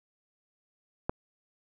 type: click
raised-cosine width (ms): 1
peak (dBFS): -14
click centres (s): 1.095
effects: none